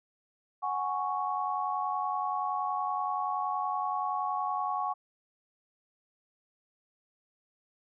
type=chord; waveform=sine; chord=F# suspended second; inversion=none; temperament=equal; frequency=740 / 830.6 / 1108.7 Hz; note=F#5 / G#5 / C#6; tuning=0 / 0 / 0 cents; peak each=-34 / -34 / -32 dBFS; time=0.62-4.94 s; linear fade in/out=20 ms; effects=none